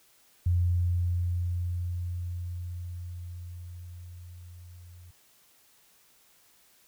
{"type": "tone with level ramp", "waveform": "sine", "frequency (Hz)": 87.9, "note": "F2", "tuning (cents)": 12, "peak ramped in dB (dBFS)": [-21, -47], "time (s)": [0.46, 5.11], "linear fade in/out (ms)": 5, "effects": ["white hiss -62 dBFS RMS until 6.87 s"]}